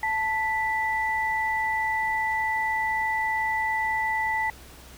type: tone pair together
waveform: sine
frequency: 880 / 1975.5 Hz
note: A5 / B6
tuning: 0 / 0 cents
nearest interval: octave + major second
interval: 1400 cents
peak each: -26 dBFS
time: 0.03-4.5 s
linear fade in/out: 2 ms
effects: added 63 Hz sine -48 dBFS peak until 4.97 s + pink hiss -48 dBFS RMS until 4.97 s